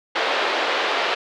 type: band-pass noise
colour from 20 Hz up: pink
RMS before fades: -22 dBFS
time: 0.15-1.15 s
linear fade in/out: 10 ms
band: 420 to 3900 Hz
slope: 24 dB/octave
effects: none